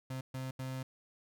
35% pulse tone bursts at uneven times, 130.81 Hz, C3, in tune, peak -36 dBFS, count 3, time 0.1-0.21 / 0.34-0.51 / 0.59-0.83 s, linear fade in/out 5 ms, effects none

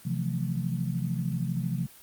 sine chord, F major seventh, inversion second, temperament equal with one note detuned, 130.81 / 164.81 / 177.87 / 220 Hz, C3 / E3 / F3 / A3, 0 / 0 / +32 / 0 cents, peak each -31 / -32 / -32 / -37 dBFS, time 0.05-1.87 s, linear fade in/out 10 ms, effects white hiss -52 dBFS RMS until 2.02 s + Opus 32 kbps

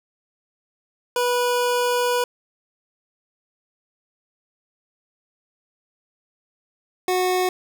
25% pulse tone pair in turn, 489.5 / 366.7 Hz, B4 / F#4, -15 / -15 cents, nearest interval perfect fourth, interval 500 cents, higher first, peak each -15 dBFS, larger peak neither, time 1.16-2.24 / 7.08-7.49 s, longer first, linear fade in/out 2 ms, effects none

